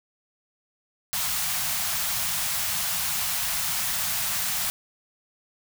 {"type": "band-stop noise", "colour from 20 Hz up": "white", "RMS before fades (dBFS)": -27, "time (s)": [1.13, 4.7], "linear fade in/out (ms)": 0, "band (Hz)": [210, 640], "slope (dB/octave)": 48, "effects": []}